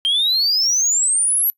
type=exponential sweep; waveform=sine; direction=up; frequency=3131 to 11930 Hz; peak=-12 dBFS; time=0.05-1.5 s; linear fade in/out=0 ms; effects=noise-tail reverb RT60 0.1 s tail -25 dB re dry + tanh soft clip ceiling -13 dBFS